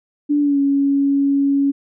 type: tone with pitch glide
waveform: sine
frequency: 291.8 to 278.9 Hz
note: D4 to C#4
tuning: -11 to +11 cents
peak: -13 dBFS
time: 0.29-1.72 s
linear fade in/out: 20 ms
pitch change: -78 cents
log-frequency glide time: 0.4-0.59 s
effects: none